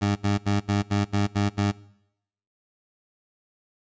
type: tone bursts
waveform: 20% pulse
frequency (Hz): 101.5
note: G#2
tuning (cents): -39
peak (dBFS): -16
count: 8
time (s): 0.01-1.721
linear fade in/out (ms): 20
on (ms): 150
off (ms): 73
effects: noise-tail reverb RT60 0.8 s tail -22 dB re dry + resampled to 16000 Hz